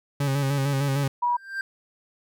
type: tone with vibrato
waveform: 40% pulse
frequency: 138.59 Hz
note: C#3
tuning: in tune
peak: -21 dBFS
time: 0.2-1.08 s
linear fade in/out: 5 ms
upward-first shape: square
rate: 6.6 Hz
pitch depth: 41 cents each way
type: tone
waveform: sine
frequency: 967 Hz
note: B5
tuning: 37 cents flat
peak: -20 dBFS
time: 1.22-1.37 s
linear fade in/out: 10 ms
type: tone with exponential growth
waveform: triangle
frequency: 1579 Hz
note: G6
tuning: 12 cents sharp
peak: -22 dBFS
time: 1.26-1.61 s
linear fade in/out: 2 ms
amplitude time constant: 75 ms
effects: none